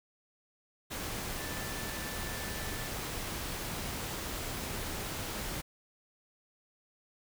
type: tone in noise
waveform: sine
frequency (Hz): 1760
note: A6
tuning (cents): 0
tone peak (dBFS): -46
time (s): 1.37-2.89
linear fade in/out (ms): 20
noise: pink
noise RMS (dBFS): -38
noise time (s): 0.9-5.62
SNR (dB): -11
effects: none